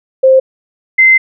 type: tone pair in turn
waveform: sine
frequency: 526 / 2070 Hz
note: C5 / C7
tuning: +9 / -19 cents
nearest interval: 2 octaves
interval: 2372 cents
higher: second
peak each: -3 dBFS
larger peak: neither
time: 0.23-0.4 / 0.98-1.18 s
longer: second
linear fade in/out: 10 ms
effects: none